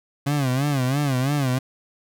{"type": "tone with vibrato", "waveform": "30% pulse", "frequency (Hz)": 136.3, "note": "C#3", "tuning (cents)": -29, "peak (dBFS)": -17, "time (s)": [0.26, 1.59], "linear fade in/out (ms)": 10, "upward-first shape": "sine", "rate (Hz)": 3, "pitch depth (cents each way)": 140, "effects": []}